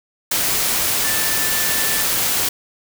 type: tone in noise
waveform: sine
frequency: 1764 Hz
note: A6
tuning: 4 cents sharp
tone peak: -27 dBFS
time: 1.04-2.04 s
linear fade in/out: 5 ms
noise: white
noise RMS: -19 dBFS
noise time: 0.31-2.49 s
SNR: -11 dB
effects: none